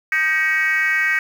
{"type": "tone with frequency modulation", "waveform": "sine", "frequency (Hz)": 1900, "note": "A#6", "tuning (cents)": 33, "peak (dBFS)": -14, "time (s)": [0.12, 1.19], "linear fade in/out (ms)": 2, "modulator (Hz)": 332, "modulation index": 1.2, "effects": ["tanh soft clip ceiling -12 dBFS", "7-bit"]}